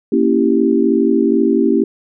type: chord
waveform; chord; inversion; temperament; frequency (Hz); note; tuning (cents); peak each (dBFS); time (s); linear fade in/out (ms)
sine; A# diminished seventh; none; equal; 233.1 / 277.2 / 329.6 / 392; A#3 / C#4 / E4 / G4; 0 / 0 / 0 / 0; -16; 0.12-1.84; 5
effects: none